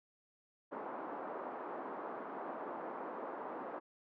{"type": "band-pass noise", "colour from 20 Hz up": "white", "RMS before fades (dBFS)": -44, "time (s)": [0.71, 3.8], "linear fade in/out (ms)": 20, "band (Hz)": [250, 1100], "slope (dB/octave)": 24, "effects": []}